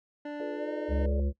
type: tone with pitch glide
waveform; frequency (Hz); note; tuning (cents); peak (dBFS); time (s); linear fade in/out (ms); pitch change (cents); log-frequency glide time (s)
25% pulse; 294.1 to 304.6; D4 to D#4; +3 to -37; -31; 0.25-1.06; 5; +60; 0.53-0.71
type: chord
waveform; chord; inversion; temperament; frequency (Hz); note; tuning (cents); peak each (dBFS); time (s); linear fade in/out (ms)
sine; B half-diminished seventh; second; equal with one note detuned; 349.2 / 429 / 493.9 / 587.3; F4 / A4 / B4 / D5; 0 / -44 / 0 / 0; -41 / -38 / -42 / -36; 0.4-1.2; 2
type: harmonic tone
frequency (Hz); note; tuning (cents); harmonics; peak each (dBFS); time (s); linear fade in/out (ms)
69.8; C#2; +13; 1 / 3 / 5 / 7 / 8; -26 / -36 / -40 / -43 / -44; 0.88-1.33; 50
effects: noise-tail reverb RT60 0.1 s tail -20 dB re dry + low-pass 2000 Hz 12 dB/octave